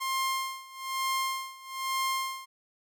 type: tone with tremolo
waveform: sawtooth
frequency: 1060 Hz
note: C6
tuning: 22 cents sharp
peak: -23 dBFS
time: 0-2.46 s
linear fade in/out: 20 ms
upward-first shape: sine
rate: 1.1 Hz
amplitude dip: 90%
effects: none